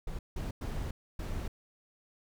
brown noise bursts at uneven times, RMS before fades -36 dBFS, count 4, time 0.07-0.19 / 0.36-0.51 / 0.61-0.91 / 1.19-1.48 s, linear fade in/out 5 ms, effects none

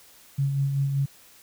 sine tone with tremolo, 138.59 Hz, C#3, in tune, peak -20 dBFS, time 0.38-1.06 s, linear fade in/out 10 ms, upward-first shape sine, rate 5.2 Hz, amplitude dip 40%, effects white hiss -53 dBFS RMS until 1.42 s

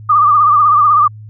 sine tone with vibrato, 1195 Hz, D6, 30 cents sharp, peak -6 dBFS, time 0.09-1.08 s, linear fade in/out 10 ms, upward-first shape triangle, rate 16 Hz, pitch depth 87 cents each way, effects added 107 Hz sine -30 dBFS peak until 1.29 s

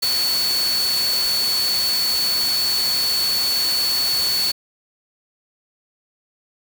sine tone in noise, 4435 Hz, C#8, in tune, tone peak -18 dBFS, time 0.02-4.52 s, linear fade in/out 10 ms, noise white, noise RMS -26 dBFS, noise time 0.02-4.52 s, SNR +5 dB, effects none

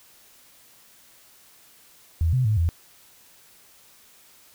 sine tone with pitch steps, 81.9 / 128 / 107.4 / 83.6 Hz, E2 / C3 / A2 / E2, -11 / -38 / -41 / +25 cents, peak -18 dBFS, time 2.21-2.69 s, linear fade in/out 0 ms, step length 120 ms, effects white hiss -54 dBFS RMS until 4.54 s

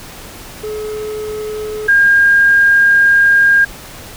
triangle / sine tone pair in turn, 427.5 / 1614 Hz, A4 / G#6, -50 / -50 cents, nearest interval octave + major seventh, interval 2300 cents, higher second, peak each -18 / -6 dBFS, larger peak second, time 0.63-1.88 / 1.88-3.65 s, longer second, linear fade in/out 10 ms, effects pink hiss -33 dBFS RMS until 4.16 s

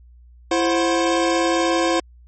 square tone cluster, 335.6 / 526 / 730 / 1069 Hz, E4 / C5 / F#5 / C6, +31 / +9 / -24 / +37 cents, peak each -20 / -23 / -25 / -27 dBFS, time 0.51-2 s, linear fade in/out 5 ms, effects added 60 Hz sine -44 dBFS peak until 2.27 s + MP3 32 kbps

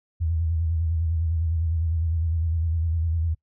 sine tone with vibrato, 81.9 Hz, E2, 11 cents flat, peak -21 dBFS, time 0.2-3.35 s, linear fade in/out 20 ms, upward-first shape square, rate 9.9 Hz, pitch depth 55 cents each way, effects noise-tail reverb RT60 0.1 s tail -23 dB re dry

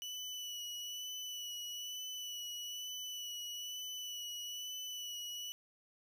30% pulse tone with vibrato, 2960 Hz, F#7, in tune, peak -39 dBFS, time 0.02-5.52 s, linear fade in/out 0 ms, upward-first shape sine, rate 1.1 Hz, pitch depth 24 cents each way, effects 13-bit

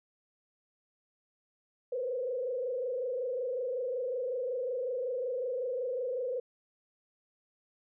sine tone with frequency modulation, 503 Hz, B4, 32 cents sharp, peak -31 dBFS, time 1.92-6.4 s, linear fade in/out 5 ms, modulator 25.4 Hz, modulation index 1.2, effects none

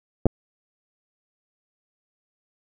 clicks, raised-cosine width 2 ms, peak -5 dBFS, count 2, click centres 0.257 / 0.266 s, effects none

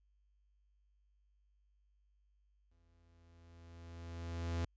45% pulse tone with exponential growth, 84.5 Hz, E2, 43 cents sharp, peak -34 dBFS, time 2.71-4.65 s, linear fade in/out 5 ms, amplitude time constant 420 ms, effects added 50 Hz sine -70 dBFS peak until 4.76 s + resampled to 16000 Hz

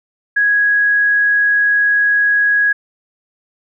sine tone, 1661.2 Hz, G#6, in tune, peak -10 dBFS, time 0.36-2.73 s, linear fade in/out 10 ms, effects none

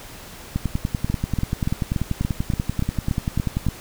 two click trains, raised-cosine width 5 ms, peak -9 / -9 dBFS, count 33 / 10, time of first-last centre 0.56-3.667 / 1.1-3.686 s, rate 10.3 / 3.48 Hz, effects pink hiss -40 dBFS RMS until 3.8 s

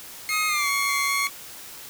25% pulse tone with pitch glide, 1256 to 1125.5 Hz, D#6 to C#6, +16 to +26 cents, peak -21 dBFS, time 0.29-1.3 s, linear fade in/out 50 ms, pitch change -190 cents, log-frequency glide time 0.48-0.68 s
sawtooth tone with vibrato, 2125 Hz, C7, 26 cents sharp, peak -21 dBFS, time 0.29-1.27 s, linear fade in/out 0 ms, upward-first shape square, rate 2.5 Hz, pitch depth 15 cents each way
effects white hiss -41 dBFS RMS until 1.89 s

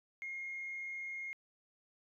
sine tone with frequency modulation, 2141 Hz, C7, 39 cents sharp, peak -39 dBFS, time 0.22-1.33 s, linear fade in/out 0 ms, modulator 35 Hz, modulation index 0.38, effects tanh soft clip ceiling -35 dBFS

